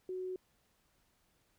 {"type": "tone", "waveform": "sine", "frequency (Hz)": 370, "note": "F#4", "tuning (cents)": 0, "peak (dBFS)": -37, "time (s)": [0.09, 0.36], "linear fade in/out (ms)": 2, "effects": ["pink hiss -74 dBFS RMS until 1.58 s"]}